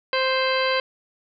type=harmonic tone with a mistuned harmonic; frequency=523.3 Hz; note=C5; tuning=in tune; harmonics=1 / 2 / 3 / 4 / 5 / 6 / 8 / 9; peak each=-23 / -26 / -28 / -29 / -30 / -31 / -32 / -33 dBFS; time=0.13-0.8 s; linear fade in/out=2 ms; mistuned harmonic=8; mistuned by=-61 cents; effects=none